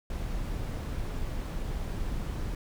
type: noise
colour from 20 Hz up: brown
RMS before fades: -33 dBFS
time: 0.1-2.55 s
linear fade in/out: 2 ms
effects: none